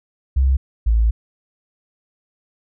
sine tone pair in turn, 66.3 / 55.75 Hz, C2 / A1, +23 / +23 cents, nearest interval minor third, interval 300 cents, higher first, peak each -12 dBFS, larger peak neither, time 0.36-0.57 / 0.86-1.11 s, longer second, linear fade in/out 10 ms, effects none

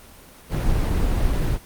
brown noise, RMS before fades -20 dBFS, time 0.49-1.59 s, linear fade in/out 50 ms, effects pink hiss -46 dBFS RMS until 1.65 s + Opus 24 kbps

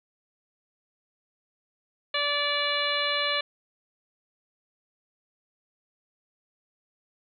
harmonic tone, 580 Hz, D5, 22 cents flat, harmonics 1 / 2 / 3 / 4 / 5 / 6 / 7, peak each -32 / -32 / -32 / -32 / -32 / -32 / -32 dBFS, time 2.14-3.41 s, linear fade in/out 5 ms, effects none

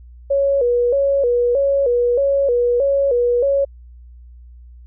sine tone with vibrato, 518 Hz, C5, 17 cents flat, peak -13 dBFS, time 0.3-3.65 s, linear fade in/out 10 ms, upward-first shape square, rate 1.6 Hz, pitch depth 120 cents each way, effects added 60 Hz sine -38 dBFS peak until 4.86 s

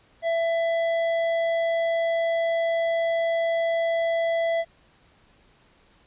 triangle tone with hard clipping, 666 Hz, E5, 18 cents sharp, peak -23 dBFS, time 0.22-4.65 s, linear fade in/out 50 ms, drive 12 dB, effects pink hiss -59 dBFS RMS until 6.06 s + resampled to 8000 Hz

